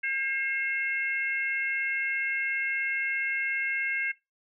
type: harmonic tone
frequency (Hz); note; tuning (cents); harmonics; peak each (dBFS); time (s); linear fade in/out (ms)
537; C5; +45; 3 / 4 / 5; -32 / -29 / -37; 0.03-4.12; 10
effects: noise-tail reverb RT60 0.2 s tail -18 dB re dry